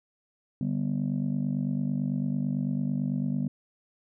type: chord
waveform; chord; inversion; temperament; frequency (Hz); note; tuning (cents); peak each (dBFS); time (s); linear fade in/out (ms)
sine; G major; second; just; 147 / 196 / 245; D3 / G3 / B3; +2 / 0 / -14; -29; 0.61-3.48; 2
effects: tanh soft clip ceiling -20 dBFS